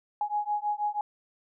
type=beating tone pair; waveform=sine; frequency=830.6 / 836.8 Hz; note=G#5 / G#5; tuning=0 / +13 cents; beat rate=6.2 Hz; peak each=-30 dBFS; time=0.21-1.01 s; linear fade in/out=2 ms; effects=none